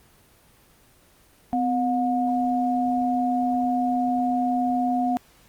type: tone pair together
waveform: sine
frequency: 253.8 / 720 Hz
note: B3 / F#5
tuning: +47 / -47 cents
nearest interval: octave + tritone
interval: 1806 cents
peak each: -23 dBFS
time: 1.53-5.17 s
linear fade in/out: 0 ms
effects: pink hiss -56 dBFS RMS until 5.48 s + Opus 24 kbps